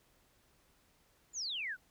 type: exponential sweep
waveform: sine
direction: down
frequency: 7270 to 1400 Hz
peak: -36 dBFS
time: 1.33-1.77 s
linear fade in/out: 50 ms
effects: pink hiss -70 dBFS RMS until 1.9 s